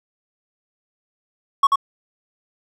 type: tone with echo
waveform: triangle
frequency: 1108.7 Hz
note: C#6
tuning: in tune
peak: -8 dBFS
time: 1.63-1.67 s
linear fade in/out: 5 ms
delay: 88 ms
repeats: 1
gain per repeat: -3 dB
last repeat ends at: 1.758 s
effects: none